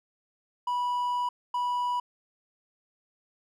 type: tone bursts at uneven times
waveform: triangle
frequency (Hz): 980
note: B5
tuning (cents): -14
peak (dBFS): -24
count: 2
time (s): 0.67-1.29 / 1.54-2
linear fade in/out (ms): 5
effects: none